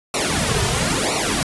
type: noise with flanger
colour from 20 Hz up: pink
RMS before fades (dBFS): -20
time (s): 0.14-1.43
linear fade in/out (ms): 2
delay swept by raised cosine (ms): 0.6 to 3.7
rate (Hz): 1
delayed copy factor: -1
effects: resampled to 24000 Hz

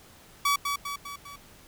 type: tone with echo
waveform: sawtooth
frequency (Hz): 1140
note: C#6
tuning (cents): +48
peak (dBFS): -18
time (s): 0.45-0.56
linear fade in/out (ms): 5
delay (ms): 200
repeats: 4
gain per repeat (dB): -5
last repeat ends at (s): 1.36
effects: pink hiss -53 dBFS RMS until 1.67 s

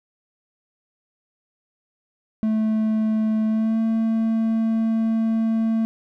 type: tone with pitch glide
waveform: triangle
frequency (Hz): 218.2 to 224.1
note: A3 to A3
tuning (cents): -14 to +32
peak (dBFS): -16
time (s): 2.43-5.85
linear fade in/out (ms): 0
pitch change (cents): +46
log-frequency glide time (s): 3.47-3.8
effects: none

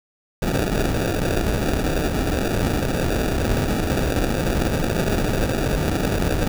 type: noise with sample-and-hold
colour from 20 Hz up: pink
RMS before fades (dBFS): -21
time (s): 0.42-6.48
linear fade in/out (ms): 5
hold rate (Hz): 1050
effects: none

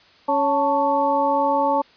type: harmonic tone with a mistuned harmonic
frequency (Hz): 278.3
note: C#4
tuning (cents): +7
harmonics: 1 / 2 / 3 / 4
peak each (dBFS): -26 / -22 / -19 / -26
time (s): 0.28-1.82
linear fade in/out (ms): 10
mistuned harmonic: 3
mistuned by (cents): +90
effects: white hiss -52 dBFS RMS until 1.96 s + resampled to 11025 Hz

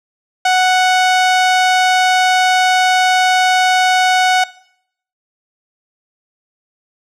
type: tone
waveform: sawtooth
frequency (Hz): 740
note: F#5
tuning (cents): 0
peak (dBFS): -6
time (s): 0.45-4.44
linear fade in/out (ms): 5
effects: noise-tail reverb RT60 0.7 s tail -20 dB re dry + low-pass 7000 Hz 12 dB/octave

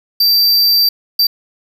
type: tone bursts at uneven times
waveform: square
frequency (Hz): 4679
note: D8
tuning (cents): -7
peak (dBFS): -9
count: 2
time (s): 0.2-0.89 / 1.19-1.27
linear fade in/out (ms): 5
effects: 7-bit

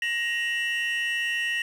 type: tone cluster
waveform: triangle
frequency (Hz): 1879 / 2701 / 2930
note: A#6 / E7 / F#7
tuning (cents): +13 / +42 / -18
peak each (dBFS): -24 / -29 / -31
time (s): 0.02-1.62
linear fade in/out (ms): 2
effects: tanh soft clip ceiling -17 dBFS

